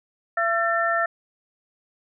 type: tone cluster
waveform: sine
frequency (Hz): 676 / 1350 / 1791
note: E5 / E6 / A6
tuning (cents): +43 / +41 / +30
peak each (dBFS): -24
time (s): 0.37-1.06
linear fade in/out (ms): 5
effects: none